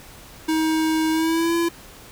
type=tone with pitch glide; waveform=square; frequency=317 to 337.8 Hz; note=D#4 to E4; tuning=+32 to +42 cents; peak=-19 dBFS; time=0.48-1.69 s; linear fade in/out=10 ms; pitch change=+110 cents; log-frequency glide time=1.11-1.55 s; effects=pink hiss -44 dBFS RMS until 2.11 s